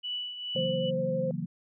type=tone with tremolo; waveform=sine; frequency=2960 Hz; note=F#7; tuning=in tune; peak=-30 dBFS; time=0.03-0.91 s; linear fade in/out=20 ms; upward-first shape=triangle; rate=2.3 Hz; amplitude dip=65%
type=chord; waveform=sine; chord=F# dominant seventh; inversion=second; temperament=equal; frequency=138.59 / 164.81 / 185 / 233.1 Hz; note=C#3 / E3 / F#3 / A#3; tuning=0 / 0 / 0 / 0 cents; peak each=-38 / -34 / -36 / -38 dBFS; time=0.55-1.46 s; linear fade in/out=10 ms
type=tone with vibrato; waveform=sine; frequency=523 Hz; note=C5; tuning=1 cent flat; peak=-28 dBFS; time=0.56-1.31 s; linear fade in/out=2 ms; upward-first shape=triangle; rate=12 Hz; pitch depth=20 cents each way
effects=none